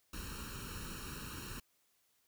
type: noise with comb filter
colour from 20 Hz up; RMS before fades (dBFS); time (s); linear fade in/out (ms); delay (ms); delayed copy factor
pink; -45; 0.13-1.6; 5; 0.72; +1
effects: white hiss -75 dBFS RMS until 2.27 s